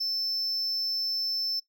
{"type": "tone", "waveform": "triangle", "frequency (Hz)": 5300, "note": "E8", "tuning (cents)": 9, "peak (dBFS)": -26, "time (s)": [0, 1.6], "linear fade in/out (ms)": 10, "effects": ["noise-tail reverb RT60 0.1 s tail -18 dB re dry"]}